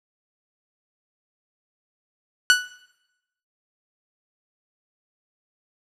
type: tone with exponential decay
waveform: sawtooth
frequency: 1480 Hz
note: F#6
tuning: in tune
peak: -5 dBFS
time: 2.5-2.68 s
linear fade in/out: 0 ms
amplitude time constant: 38 ms
effects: noise-tail reverb RT60 0.9 s tail -19 dB re dry + low-pass 9000 Hz 12 dB/octave

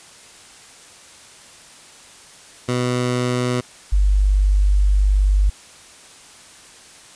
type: tone pair in turn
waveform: 15% pulse / sine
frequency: 124.1 / 49.42 Hz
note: B2 / G1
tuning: +9 / +15 cents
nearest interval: octave + major third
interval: 1594 cents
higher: first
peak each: -12 dBFS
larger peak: neither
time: 2.68-3.61 / 3.92-5.5 s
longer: second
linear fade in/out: 10 ms
effects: white hiss -44 dBFS RMS until 7.15 s + resampled to 22050 Hz

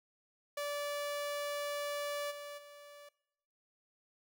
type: tone with level steps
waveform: sawtooth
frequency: 580 Hz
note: D5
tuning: 22 cents flat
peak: -32 / -40 / -48 dBFS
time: 0.57-3.09 s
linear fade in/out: 5 ms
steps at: 2.3 / 2.57 s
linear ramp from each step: 20 ms
effects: noise-tail reverb RT60 0.8 s tail -21 dB re dry

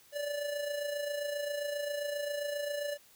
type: tone with amplitude modulation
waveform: square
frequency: 581 Hz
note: D5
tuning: 19 cents flat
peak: -32 dBFS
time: 0.12-2.98 s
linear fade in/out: 50 ms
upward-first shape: sine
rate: 27.5 Hz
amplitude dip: 50%
effects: white hiss -61 dBFS RMS until 3.15 s

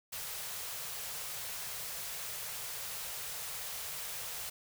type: band-stop noise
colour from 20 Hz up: white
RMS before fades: -41 dBFS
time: 0.12-4.5 s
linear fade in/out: 10 ms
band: 180 to 410 Hz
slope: 48 dB/octave
effects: none

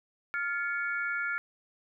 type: tone cluster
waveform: sine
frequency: 1399 / 1721 / 2230 Hz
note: F6 / A6 / C#7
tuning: +3 / -39 / +10 cents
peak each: -31 / -36 / -37 dBFS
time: 0.34-1.38 s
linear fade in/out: 0 ms
effects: none

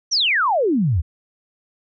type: exponential sweep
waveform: sine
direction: down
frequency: 6130 to 71.6 Hz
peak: -15 dBFS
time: 0.11-1.02 s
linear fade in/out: 20 ms
effects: none

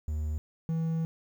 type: tone pair in turn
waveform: triangle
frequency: 76.8 / 162.73 Hz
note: D#2 / E3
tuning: -22 / -22 cents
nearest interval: octave + minor second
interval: 1300 cents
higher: second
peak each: -27 / -25 dBFS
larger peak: second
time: 0.08-0.38 / 0.69-1.05 s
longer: second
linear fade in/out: 0 ms
effects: 10-bit

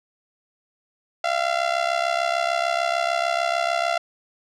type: tone with amplitude modulation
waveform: sawtooth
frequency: 685 Hz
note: F5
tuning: 34 cents flat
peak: -13 dBFS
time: 1.24-3.98 s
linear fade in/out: 5 ms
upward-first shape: sine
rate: 66.7 Hz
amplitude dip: 80%
effects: low-pass 5000 Hz 12 dB/octave

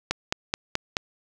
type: click train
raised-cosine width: 0.2 ms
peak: -6 dBFS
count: 5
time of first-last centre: 0.11-0.968 s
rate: 4.66 Hz
effects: none

